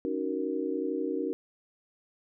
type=chord; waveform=sine; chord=D# minor seventh; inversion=third; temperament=just; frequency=280 / 311.1 / 373.4 / 466.7 Hz; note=C#4 / D#4 / F#4 / A#4; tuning=+18 / 0 / +16 / +2 cents; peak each=-34 dBFS; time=0.05-1.33 s; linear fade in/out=0 ms; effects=none